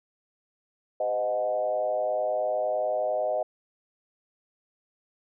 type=tone with frequency modulation; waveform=sine; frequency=622.3 Hz; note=D#5; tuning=in tune; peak=-24 dBFS; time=1-3.43 s; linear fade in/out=5 ms; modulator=111 Hz; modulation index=0.97; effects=none